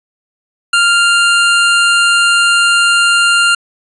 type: tone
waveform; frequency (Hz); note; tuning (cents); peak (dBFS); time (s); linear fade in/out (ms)
25% pulse; 1396; F6; -1; -4; 0.73-3.55; 5
effects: resampled to 24000 Hz